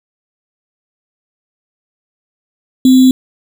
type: tone with sample-and-hold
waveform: sine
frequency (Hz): 258.4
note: C4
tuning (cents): -21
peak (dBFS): -3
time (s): 2.85-3.11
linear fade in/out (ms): 2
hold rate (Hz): 3675
effects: none